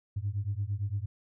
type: beating tone pair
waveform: sine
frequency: 97 / 105.8 Hz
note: G2 / G#2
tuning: -18 / +33 cents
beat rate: 8.8 Hz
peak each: -32 / -32 dBFS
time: 0.16-1.06 s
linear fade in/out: 10 ms
effects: tanh soft clip ceiling -23 dBFS